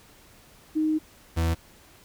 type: tone pair in turn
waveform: sine / 40% pulse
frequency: 311.1 / 82.56 Hz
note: D#4 / E2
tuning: 0 / +3 cents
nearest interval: octave + major seventh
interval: 2297 cents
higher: first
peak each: -21 dBFS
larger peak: neither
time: 0.75-0.99 / 1.36-1.55 s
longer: first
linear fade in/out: 20 ms
effects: pink hiss -54 dBFS RMS until 2.04 s